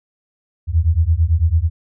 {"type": "beating tone pair", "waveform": "sine", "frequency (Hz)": [77.8, 86.8], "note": ["D#2", "F2"], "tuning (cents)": [0, -10], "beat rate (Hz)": 9, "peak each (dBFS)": -15, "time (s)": [0.67, 1.7], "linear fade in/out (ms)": 50, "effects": []}